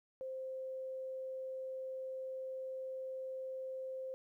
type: tone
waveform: sine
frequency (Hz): 523.3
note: C5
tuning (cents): 0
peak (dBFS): -40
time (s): 0.21-4.14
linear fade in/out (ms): 0
effects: 13-bit